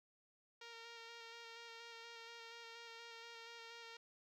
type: tone with vibrato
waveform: 5% pulse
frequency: 462.9 Hz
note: A#4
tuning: 12 cents flat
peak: -40 dBFS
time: 0.61-3.97 s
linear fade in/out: 5 ms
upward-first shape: square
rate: 4.2 Hz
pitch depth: 14 cents each way
effects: low-pass 5000 Hz 12 dB/octave + 13-bit